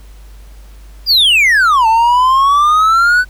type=exponential two-way sweep; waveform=triangle; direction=down then up; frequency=4978 to 880 to 1511 Hz; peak=-5 dBFS; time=1.06-3.25 s; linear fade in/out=50 ms; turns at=1.87 s; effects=added 50 Hz sine -33 dBFS peak until 3.29 s + pink hiss -47 dBFS RMS until 3.29 s